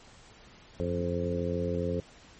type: harmonic tone with a mistuned harmonic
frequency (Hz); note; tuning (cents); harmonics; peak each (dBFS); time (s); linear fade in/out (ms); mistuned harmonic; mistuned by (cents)
87.31; F2; 0; 1 / 2 / 3 / 4 / 5 / 6; -34 / -34 / -37 / -39 / -34 / -34; 0.8-2; 0; 1; +58
effects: pink hiss -54 dBFS RMS until 2.39 s + MP3 32 kbps